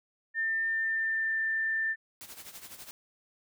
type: tone with pitch glide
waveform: sine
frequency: 1799 to 1784.5 Hz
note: A6 to A6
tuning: +38 to +24 cents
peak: -27 dBFS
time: 0.34-1.96 s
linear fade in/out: 50 ms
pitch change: -14 cents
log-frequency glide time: 0.75-1.38 s
type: noise with tremolo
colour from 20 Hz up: white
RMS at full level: -44 dBFS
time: 2.21-2.91 s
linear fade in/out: 0 ms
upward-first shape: sine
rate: 12 Hz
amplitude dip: 70%
effects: none